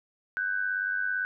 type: tone pair together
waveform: sine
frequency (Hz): 1500 / 1597.8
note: F#6 / G6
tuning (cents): +23 / +33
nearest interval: minor second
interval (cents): 110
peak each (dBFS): -28 / -32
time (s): 0.37-1.25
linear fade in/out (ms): 0
effects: none